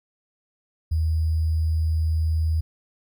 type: tone with sample-and-hold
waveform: sine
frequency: 79.8 Hz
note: D#2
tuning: 44 cents sharp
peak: -19 dBFS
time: 0.91-2.61 s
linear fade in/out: 10 ms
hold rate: 4900 Hz
effects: none